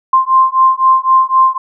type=beating tone pair; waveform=sine; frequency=1047 / 1050.9 Hz; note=C6 / C6; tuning=+1 / +7 cents; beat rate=3.9 Hz; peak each=-10 dBFS; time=0.13-1.58 s; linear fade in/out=5 ms; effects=none